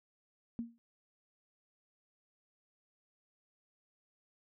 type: tone with exponential decay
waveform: sine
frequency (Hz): 233.1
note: A#3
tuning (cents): 0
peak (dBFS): -32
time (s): 0.59-0.78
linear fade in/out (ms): 0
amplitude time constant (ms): 41
effects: none